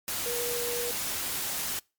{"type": "tone in noise", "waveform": "sine", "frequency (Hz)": 480, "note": "B4", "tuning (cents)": -49, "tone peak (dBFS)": -32, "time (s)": [0.26, 0.91], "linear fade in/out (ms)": 0, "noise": "white", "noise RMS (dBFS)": -32, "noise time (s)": [0.08, 1.79], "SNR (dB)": -3, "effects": ["noise-tail reverb RT60 0.3 s tail -26 dB re dry", "MP3 96 kbps"]}